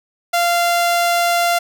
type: tone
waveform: sawtooth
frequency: 692 Hz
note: F5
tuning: 16 cents flat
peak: -10 dBFS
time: 0.33-1.59 s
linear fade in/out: 10 ms
effects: none